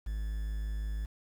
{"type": "tone with quantisation", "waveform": "triangle", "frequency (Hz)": 52.9, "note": "G#1", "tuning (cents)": 33, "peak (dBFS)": -30, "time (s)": [0.06, 1.06], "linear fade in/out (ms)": 10, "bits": 9, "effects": []}